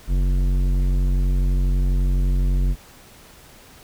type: tone with tanh clipping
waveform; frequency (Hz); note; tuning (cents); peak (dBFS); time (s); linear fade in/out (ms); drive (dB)
triangle; 46; F#1; -9; -18; 0.07-2.76; 50; 17
effects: pink hiss -47 dBFS RMS until 3.83 s